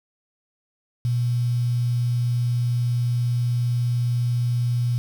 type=tone with quantisation; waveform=sine; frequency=121.1 Hz; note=B2; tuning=34 cents flat; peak=-19 dBFS; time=1.05-4.98 s; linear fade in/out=0 ms; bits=7; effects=none